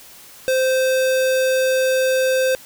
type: tone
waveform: square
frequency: 520 Hz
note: C5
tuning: 11 cents flat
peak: -16 dBFS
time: 0.48-2.55 s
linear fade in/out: 0 ms
effects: white hiss -43 dBFS RMS until 2.65 s